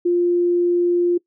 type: tone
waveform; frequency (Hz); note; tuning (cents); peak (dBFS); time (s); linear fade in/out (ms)
sine; 350; F4; +4; -14; 0.05-1.18; 10
effects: noise-tail reverb RT60 0.1 s tail -22 dB re dry